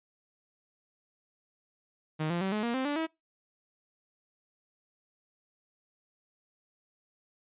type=tone with pitch steps; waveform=sawtooth; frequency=155.56 / 172.6 / 191.52 / 212.5 / 235.8 / 261.6 / 290.3 / 322.1 Hz; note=D#3 / F3 / G3 / G#3 / A#3 / C4 / D4 / E4; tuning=0 / -20 / -40 / +40 / +20 / 0 / -20 / -40 cents; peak=-25 dBFS; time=2.19-3.07 s; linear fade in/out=20 ms; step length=110 ms; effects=noise-tail reverb RT60 0.2 s tail -24 dB re dry + resampled to 8000 Hz